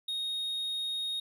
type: tone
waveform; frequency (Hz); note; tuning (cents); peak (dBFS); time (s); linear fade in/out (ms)
triangle; 3729; A#7; 0; -30; 0.08-1.2; 5
effects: none